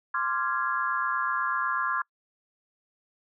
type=chord; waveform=sine; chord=D half-diminished seventh; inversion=third; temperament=equal with one note detuned; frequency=1046.5 / 1174.7 / 1382.5 / 1661.2 Hz; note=C6 / D6 / F6 / Ab6; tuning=0 / 0 / -18 / 0 cents; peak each=-30 / -32 / -30 / -31 dBFS; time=0.14-2.02 s; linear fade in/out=5 ms; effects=noise-tail reverb RT60 0.1 s tail -26 dB re dry